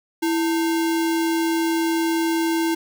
sine tone with sample-and-hold, 329.6 Hz, E4, in tune, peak -18 dBFS, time 0.22-2.75 s, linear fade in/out 10 ms, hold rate 1225 Hz, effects none

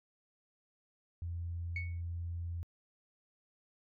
sine tone, 85.4 Hz, F2, 38 cents flat, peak -36 dBFS, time 1.22-2.63 s, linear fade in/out 0 ms
sine tone with exponential decay, 2217 Hz, C#7, in tune, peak -33 dBFS, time 1.76-2.01 s, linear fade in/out 2 ms, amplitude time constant 53 ms
effects tanh soft clip ceiling -29 dBFS

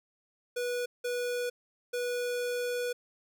square tone bursts at uneven times, 488.6 Hz, B4, 19 cents flat, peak -31 dBFS, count 3, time 0.56-0.86 / 1.04-1.5 / 1.93-2.93 s, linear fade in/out 10 ms, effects none

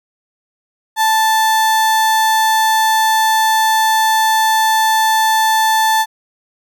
35% pulse tone, 880 Hz, A5, in tune, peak -9 dBFS, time 0.96-6.06 s, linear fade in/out 50 ms, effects none

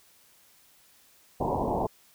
white low-pass noise, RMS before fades -28 dBFS, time 1.4-1.87 s, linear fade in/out 10 ms, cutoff 980 Hz, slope 96 dB/octave, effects white hiss -60 dBFS RMS until 2.14 s

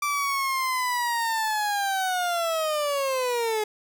30% pulse linear sweep, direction down, 1173 to 420.6 Hz, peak -21 dBFS, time 0.02-3.64 s, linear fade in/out 5 ms, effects none

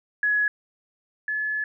sine tone pair in turn, 1685 / 1715.4 Hz, G#6 / A6, +25 / -44 cents, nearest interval unison, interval 31 cents, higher second, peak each -19 / -24 dBFS, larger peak first, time 0.23-0.48 / 1.28-1.64 s, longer second, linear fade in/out 2 ms, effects none

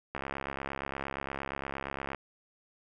click train, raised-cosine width 0.5 ms, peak -20 dBFS, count 138, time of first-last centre 0.15-2.147 s, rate 68.6 Hz, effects none

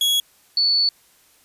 40% pulse / sine tone pair in turn, 3337 / 4454 Hz, G#7 / C#8, +8 / +7 cents, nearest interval perfect fourth, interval 499 cents, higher second, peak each -15 / -15 dBFS, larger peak neither, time 0.01-0.2 / 0.57-0.89 s, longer second, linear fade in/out 2 ms, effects white hiss -56 dBFS RMS until 1.44 s + resampled to 32000 Hz

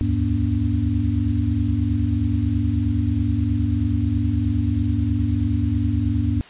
sine tone cluster, 71.4 / 80.8 / 103.9 / 239.9 / 287.5 Hz, D2 / E2 / G#2 / A#3 / D4, -48 / -34 / +1 / +50 / -37 cents, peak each -29 / -24 / -21 / -25 / -26 dBFS, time 0.01-6.41 s, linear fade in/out 0 ms, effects white hiss -44 dBFS RMS until 6.49 s + resampled to 8000 Hz

